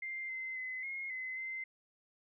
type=tone with pitch steps; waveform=sine; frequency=2096 / 2065 / 2034 / 2151 / 2041 / 2072 Hz; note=C7 / C7 / C7 / C7 / C7 / C7; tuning=+2 / -23 / -50 / +47 / -44 / -17 cents; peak=-38 dBFS; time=0.02-1.64 s; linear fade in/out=5 ms; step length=270 ms; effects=none